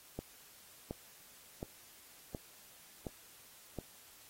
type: click train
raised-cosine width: 2 ms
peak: -26 dBFS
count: 6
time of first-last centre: 0.19-3.787 s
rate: 1.39 Hz
effects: white hiss -59 dBFS RMS until 4.29 s + AAC 48 kbps